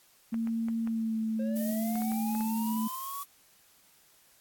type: tone with pitch glide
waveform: sine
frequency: 227.6 to 221.2 Hz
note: A#3 to A3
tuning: -41 to +9 cents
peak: -28 dBFS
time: 0.32-2.88 s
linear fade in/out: 10 ms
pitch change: -50 cents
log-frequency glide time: 0.83-1.2 s
type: clicks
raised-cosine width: 0.5 ms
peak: -30 dBFS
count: 9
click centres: 0.343 / 0.473 / 0.685 / 0.874 / 1.956 / 2.02 / 2.119 / 2.351 / 2.408 s
type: linear sweep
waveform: triangle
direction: up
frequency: 528 to 1137 Hz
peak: -35 dBFS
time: 1.39-3.23 s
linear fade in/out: 5 ms
type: noise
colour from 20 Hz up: violet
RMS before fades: -40 dBFS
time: 1.55-3.25 s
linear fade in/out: 20 ms
effects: white hiss -62 dBFS RMS until 4.4 s + AAC 64 kbps